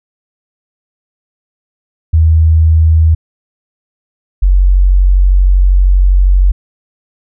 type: tone pair in turn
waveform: sine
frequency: 80 / 46.33 Hz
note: D#2 / F#1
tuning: +49 / +3 cents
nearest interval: major sixth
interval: 946 cents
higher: first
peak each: -4 dBFS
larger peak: neither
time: 2.13-3.15 / 4.42-6.52 s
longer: second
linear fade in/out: 10 ms
effects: none